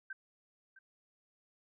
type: tone with echo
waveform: sine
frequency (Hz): 1558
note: G6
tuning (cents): -11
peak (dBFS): -40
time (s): 0.1-0.13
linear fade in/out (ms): 5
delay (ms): 660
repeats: 1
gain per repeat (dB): -15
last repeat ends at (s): 0.79
effects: none